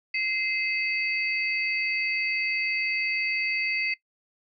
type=tone cluster; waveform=sine; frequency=2078 / 2574 / 4586 Hz; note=C7 / E7 / D8; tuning=-12 / -42 / -42 cents; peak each=-28 / -29 / -35 dBFS; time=0.14-3.94 s; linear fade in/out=5 ms; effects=noise-tail reverb RT60 0.1 s tail -19 dB re dry